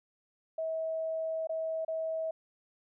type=tone with dropouts; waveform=sine; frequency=644 Hz; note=E5; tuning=41 cents flat; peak=-31 dBFS; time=0.58-2.31 s; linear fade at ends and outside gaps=5 ms; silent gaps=1.472-1.493 / 1.849-1.88 s; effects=none